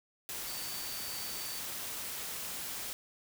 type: tone in noise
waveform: sine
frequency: 4572 Hz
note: D8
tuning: 47 cents flat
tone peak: -45 dBFS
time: 0.47-1.59 s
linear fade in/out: 0 ms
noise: white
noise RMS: -40 dBFS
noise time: 0.29-2.93 s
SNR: -8 dB
effects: none